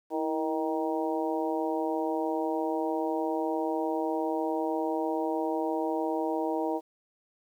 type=harmonic tone with a mistuned harmonic; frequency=156.8 Hz; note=D#3; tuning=14 cents sharp; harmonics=2 / 3 / 4 / 5 / 6; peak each=-31 / -33 / -34 / -35 / -36 dBFS; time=0.1-6.81 s; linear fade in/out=50 ms; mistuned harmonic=2; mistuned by=+58 cents; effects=10-bit